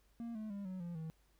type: tone with pitch steps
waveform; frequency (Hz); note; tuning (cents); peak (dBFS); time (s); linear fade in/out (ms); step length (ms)
triangle; 233.1 / 216.2 / 200.6 / 186.08 / 172.62 / 160.13; A#3 / A3 / G3 / F#3 / F3 / E3; 0 / -30 / +40 / +10 / -20 / -50; -39; 0.2-1.1; 0; 150
effects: added 50 Hz sine -70 dBFS peak until 1.39 s + pink hiss -75 dBFS RMS until 1.39 s